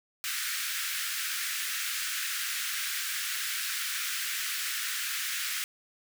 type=high-pass noise; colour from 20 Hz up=pink; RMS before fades=-33 dBFS; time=0.24-5.64 s; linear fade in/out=0 ms; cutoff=1400 Hz; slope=48 dB/octave; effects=none